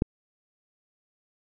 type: click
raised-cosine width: 3 ms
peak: -9 dBFS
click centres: 0.021 s
effects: none